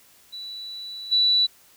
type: tone with level steps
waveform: sine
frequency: 3951 Hz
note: B7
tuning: in tune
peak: -33 / -16 dBFS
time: 0.32-1.47 s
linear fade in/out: 20 ms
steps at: 1.11 s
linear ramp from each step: 20 ms
effects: white hiss -55 dBFS RMS until 1.76 s